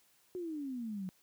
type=exponential sweep; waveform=sine; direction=down; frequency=370.9 to 180.6 Hz; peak=-37 dBFS; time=0.35-1.09 s; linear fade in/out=0 ms; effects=white hiss -69 dBFS RMS until 1.22 s + high-pass 60 Hz 12 dB/octave